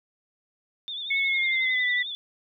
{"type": "tone with vibrato", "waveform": "sine", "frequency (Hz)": 3541, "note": "A7", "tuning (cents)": 10, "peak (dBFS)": -31, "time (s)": [0.88, 2.15], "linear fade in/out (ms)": 0, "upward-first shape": "triangle", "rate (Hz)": 11, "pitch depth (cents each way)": 82}
{"type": "tone with pitch glide", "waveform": "sine", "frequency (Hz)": [2200, 1971.3], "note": ["C#7", "B6"], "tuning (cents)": [-14, -4], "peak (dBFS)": -22, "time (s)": [1.1, 2.03], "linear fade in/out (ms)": 10, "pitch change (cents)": -190, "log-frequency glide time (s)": [1.22, 1.9]}
{"effects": []}